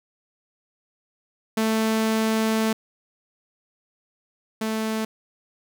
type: tone pair in turn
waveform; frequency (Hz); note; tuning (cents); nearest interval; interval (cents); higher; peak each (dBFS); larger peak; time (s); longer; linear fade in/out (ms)
sawtooth; 220.9 / 219.8; A3 / A3; +7 / -2; unison; 9; first; -16 / -20; first; 1.57-2.73 / 4.61-5.05; first; 5
effects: none